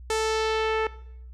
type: tone with low-pass filter sweep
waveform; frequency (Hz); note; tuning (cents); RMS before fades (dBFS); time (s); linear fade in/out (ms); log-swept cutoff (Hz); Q
sawtooth; 440; A4; 0; -25; 0.1-0.87; 2; 8600 to 2100; 1.3
effects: noise-tail reverb RT60 0.7 s tail -18 dB re dry + added 61 Hz sine -40 dBFS peak until 1.33 s